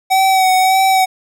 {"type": "tone with vibrato", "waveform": "square", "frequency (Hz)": 757, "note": "F#5", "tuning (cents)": 39, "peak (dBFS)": -10, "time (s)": [0.1, 1.06], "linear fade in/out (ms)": 20, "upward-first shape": "sine", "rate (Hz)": 1.7, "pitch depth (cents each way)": 26, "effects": []}